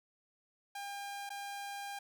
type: tone with dropouts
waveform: sawtooth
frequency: 803 Hz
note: G5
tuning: 41 cents sharp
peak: -37 dBFS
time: 0.75-1.99 s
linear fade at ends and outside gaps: 5 ms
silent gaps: 1.293-1.302 s
effects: none